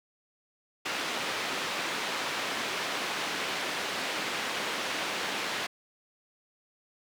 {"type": "band-pass noise", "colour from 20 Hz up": "white", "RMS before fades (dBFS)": -33, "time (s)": [0.85, 5.67], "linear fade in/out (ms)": 10, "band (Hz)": [220, 3100], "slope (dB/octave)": 12, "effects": []}